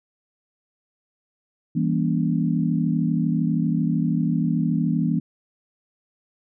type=chord; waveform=sine; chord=E diminished seventh; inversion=none; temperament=just; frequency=164.81 / 197.78 / 237.3 / 284.8 Hz; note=E3 / G3 / Bb3 / Db4; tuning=0 / +16 / +31 / +47 cents; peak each=-22 / -27 / -24 / -27 dBFS; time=1.75-5.2 s; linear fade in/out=10 ms; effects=none